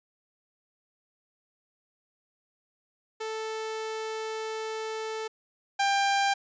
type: tone pair in turn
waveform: sawtooth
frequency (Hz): 440 / 794.5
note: A4 / G5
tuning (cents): 0 / +23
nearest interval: minor seventh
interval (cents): 1023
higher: second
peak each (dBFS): -28 / -19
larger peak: second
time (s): 3.2-5.28 / 5.79-6.34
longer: first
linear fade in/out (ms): 10
effects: resampled to 16000 Hz